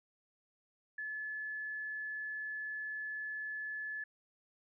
sine tone, 1722 Hz, A6, 38 cents flat, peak -38 dBFS, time 0.98-4.04 s, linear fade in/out 5 ms, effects none

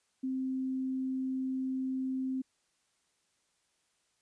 sine tone, 261.6 Hz, C4, in tune, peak -31 dBFS, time 0.23-2.42 s, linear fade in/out 10 ms, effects white hiss -75 dBFS RMS until 4.21 s + resampled to 22050 Hz

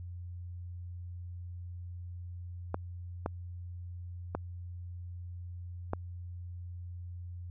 clicks, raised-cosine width 1 ms, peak -18 dBFS, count 4, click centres 2.744 / 3.261 / 4.35 / 5.934 s, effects added 88 Hz sine -40 dBFS peak until 7.5 s

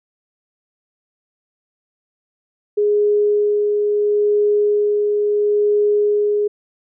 sine tone with tremolo, 415.3 Hz, G#4, in tune, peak -12 dBFS, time 2.77-6.48 s, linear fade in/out 10 ms, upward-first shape sine, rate 0.74 Hz, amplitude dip 25%, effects none

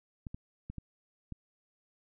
clicks, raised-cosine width 5 ms, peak -28 dBFS, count 5, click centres 0.268 / 0.345 / 0.7 / 0.783 / 1.323 s, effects none

